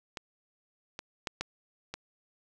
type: clicks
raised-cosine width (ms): 0.2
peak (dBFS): -20 / -21 / -15 / -15 / -20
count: 5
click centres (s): 0.172 / 0.991 / 1.272 / 1.41 / 1.94
effects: none